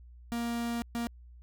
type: tone bursts at uneven times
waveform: 45% pulse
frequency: 235 Hz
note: A#3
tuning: 14 cents sharp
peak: -31 dBFS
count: 2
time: 0.32-0.82 / 0.95-1.07 s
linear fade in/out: 0 ms
effects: added 60 Hz sine -49 dBFS peak until 1.42 s